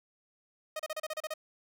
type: tone bursts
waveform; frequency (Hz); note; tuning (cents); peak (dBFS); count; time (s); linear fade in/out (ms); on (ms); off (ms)
sawtooth; 622.3; D#5; 0; -30; 9; 0.76-1.339; 5; 35; 33
effects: none